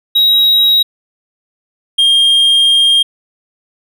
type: tone pair in turn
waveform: triangle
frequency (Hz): 3826 / 3217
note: A#7 / G7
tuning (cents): +44 / +44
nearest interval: minor third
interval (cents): 300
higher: first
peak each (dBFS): -5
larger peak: neither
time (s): 0.15-0.83 / 1.98-3.03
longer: second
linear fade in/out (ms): 10
effects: none